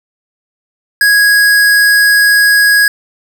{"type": "tone", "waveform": "square", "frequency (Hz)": 1657, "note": "G#6", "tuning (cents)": -4, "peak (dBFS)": -6, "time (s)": [1.01, 2.88], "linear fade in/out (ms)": 2, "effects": []}